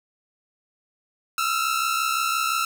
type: tone pair together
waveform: sawtooth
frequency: 1300 / 1365.8 Hz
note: E6 / F6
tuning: -24 / -39 cents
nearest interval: minor second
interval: 85 cents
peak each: -21 dBFS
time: 1.38-2.65 s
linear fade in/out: 2 ms
effects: none